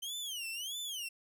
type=tone with vibrato; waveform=sawtooth; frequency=3068 Hz; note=G7; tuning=38 cents flat; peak=-35 dBFS; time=0.02-1.09 s; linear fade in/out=10 ms; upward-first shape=sine; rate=1.6 Hz; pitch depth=240 cents each way; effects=none